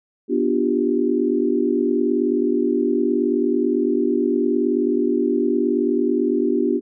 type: chord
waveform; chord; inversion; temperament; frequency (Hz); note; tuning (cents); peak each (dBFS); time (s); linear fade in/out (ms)
sine; G dominant seventh; first; just; 245 / 294 / 352.8 / 392; B3 / D4 / F4 / G4; -14 / +2 / +18 / 0; -22; 0.28-6.81; 50
effects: none